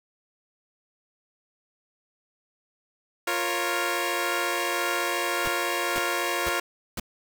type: chord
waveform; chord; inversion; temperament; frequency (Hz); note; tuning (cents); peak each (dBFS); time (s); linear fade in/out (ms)
10% pulse; Bb minor; second; equal with one note detuned; 349.2 / 466.2 / 550.9; F4 / Bb4 / Db5; 0 / 0 / -11; -20 / -23 / -21; 3.27-6.6; 5
type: noise bursts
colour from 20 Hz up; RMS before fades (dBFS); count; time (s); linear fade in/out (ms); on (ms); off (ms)
pink; -31; 4; 5.45-6.998; 2; 27; 480
effects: none